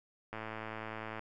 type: click train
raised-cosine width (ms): 0.5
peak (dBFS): -26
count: 96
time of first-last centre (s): 0.33-1.194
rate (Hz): 110
effects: none